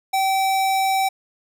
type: tone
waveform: square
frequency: 771 Hz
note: G5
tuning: 29 cents flat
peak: -18 dBFS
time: 0.13-1.09 s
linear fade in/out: 10 ms
effects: none